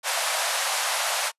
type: band-pass noise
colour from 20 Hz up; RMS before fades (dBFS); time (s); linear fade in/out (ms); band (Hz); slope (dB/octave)
pink; -26; 0.03-1.32; 50; 590 to 12000; 48
effects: noise-tail reverb RT60 0.1 s tail -26 dB re dry + resampled to 32000 Hz